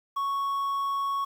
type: tone with quantisation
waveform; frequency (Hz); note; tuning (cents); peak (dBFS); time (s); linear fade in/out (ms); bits
triangle; 1109; C#6; 0; -24; 0.16-1.25; 10; 9
effects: none